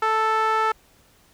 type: tone with band-pass filter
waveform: sawtooth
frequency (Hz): 440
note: A4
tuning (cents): 0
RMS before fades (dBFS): -21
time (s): 0.02-0.72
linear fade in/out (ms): 5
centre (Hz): 1200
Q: 2.6
effects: pink hiss -57 dBFS RMS until 1.33 s